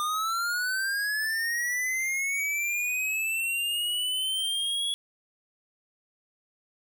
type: linear sweep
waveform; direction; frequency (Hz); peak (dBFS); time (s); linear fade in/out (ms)
square; up; 1201 to 3369; -27; 0-4.94; 0
effects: 11-bit